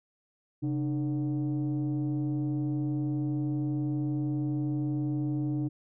sine tone pair together, 134.57 / 302.1 Hz, C3 / D4, +49 / +49 cents, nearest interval octave + major second, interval 1400 cents, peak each -28 dBFS, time 0.62-5.69 s, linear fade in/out 20 ms, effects tanh soft clip ceiling -24 dBFS

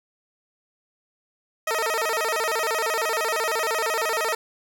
15% pulse tone with vibrato, 534 Hz, C5, 35 cents sharp, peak -16 dBFS, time 1.67-4.35 s, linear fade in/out 5 ms, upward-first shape square, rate 13 Hz, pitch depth 290 cents each way, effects none

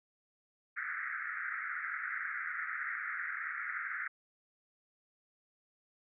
pink band-pass noise, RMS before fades -39 dBFS, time 0.76-4.08 s, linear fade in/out 10 ms, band 1300 to 2100 Hz, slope 96 dB/octave, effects none

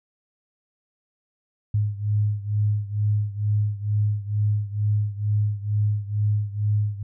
sine beating tone pair, 103.83 / 106.03 Hz, G#2 / G#2, 0 / +36 cents, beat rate 2.2 Hz, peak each -22 / -25 dBFS, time 1.74-7.03 s, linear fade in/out 5 ms, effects none

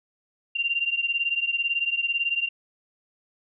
sine beating tone pair, 2770 / 2788 Hz, F7 / F7, -15 / -4 cents, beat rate 18 Hz, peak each -25 / -27 dBFS, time 0.55-2.49 s, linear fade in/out 10 ms, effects none

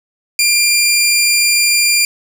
15% pulse tone, 2391 Hz, D7, 30 cents sharp, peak -3 dBFS, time 0.39-2.05 s, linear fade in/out 2 ms, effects none

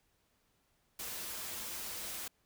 white noise with comb filter, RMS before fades -42 dBFS, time 0.99-2.28 s, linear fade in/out 5 ms, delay 7.2 ms, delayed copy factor -0.6, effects pink hiss -75 dBFS RMS until 2.45 s

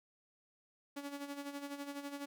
sawtooth tone with tremolo, 283.5 Hz, C#4, 39 cents sharp, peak -36 dBFS, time 0.96-2.26 s, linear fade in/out 10 ms, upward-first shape sine, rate 12 Hz, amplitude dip 65%, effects none

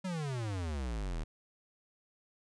square exponential sweep, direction down, 193.4 to 37.24 Hz, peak -35 dBFS, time 0.04-1.24 s, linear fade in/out 10 ms, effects resampled to 22050 Hz

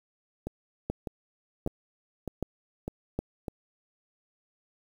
two click trains, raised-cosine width 2 ms, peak -20 / -16 dBFS, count 6 / 4, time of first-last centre 0.47-3.482 / 0.9-3.19 s, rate 1.66 / 1.31 Hz, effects 8-bit

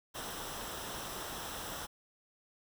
pink noise with comb filter, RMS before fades -42 dBFS, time 0.14-1.87 s, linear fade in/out 20 ms, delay 0.44 ms, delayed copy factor -0.55, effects none

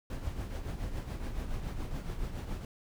brown noise with tremolo, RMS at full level -34 dBFS, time 0.1-2.65 s, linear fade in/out 2 ms, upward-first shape triangle, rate 7.1 Hz, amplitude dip 60%, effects none

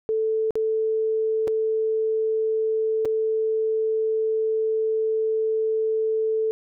sine tone with dropouts, 440 Hz, A4, in tune, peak -20 dBFS, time 0.09-6.51 s, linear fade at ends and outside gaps 0 ms, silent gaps 0.507-0.555 / 1.474-1.479 / 3.05-3.055 s, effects none

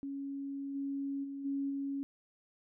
sine tone with level steps, 277.2 Hz, C#4, in tune, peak -37 / -34 / -39 / -32 / -34 dBFS, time 0.03-2.03 s, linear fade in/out 0 ms, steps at 0.74 / 1.23 / 1.44 / 1.69 s, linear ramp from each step 20 ms, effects none

